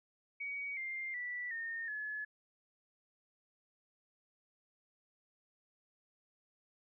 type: tone with pitch steps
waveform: sine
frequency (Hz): 2255 / 2104 / 1963.1 / 1831.6 / 1709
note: C#7 / C7 / B6 / A#6 / G#6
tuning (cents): +29 / +9 / -11 / -31 / +49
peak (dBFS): -38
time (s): 0.4-2.25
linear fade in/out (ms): 10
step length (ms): 370
effects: none